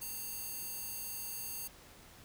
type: tone with high-pass filter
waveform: square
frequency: 919 Hz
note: A#5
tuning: 25 cents flat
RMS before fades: -42 dBFS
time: 0.01-1.68 s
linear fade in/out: 10 ms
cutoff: 8800 Hz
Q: 0.59
effects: pink hiss -57 dBFS RMS until 2.24 s